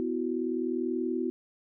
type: chord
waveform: sine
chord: B suspended fourth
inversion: none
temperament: equal with one note detuned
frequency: 250.7 / 329.6 / 370 Hz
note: B3 / E4 / F#4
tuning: +26 / 0 / 0 cents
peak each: -32 dBFS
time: 0-1.3 s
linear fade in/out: 0 ms
effects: none